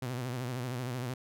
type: tone with vibrato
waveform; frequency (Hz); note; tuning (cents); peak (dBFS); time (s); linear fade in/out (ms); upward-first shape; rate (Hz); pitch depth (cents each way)
sawtooth; 124.8; B2; +19; -30; 0.02-1.14; 5; sine; 13; 87
effects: none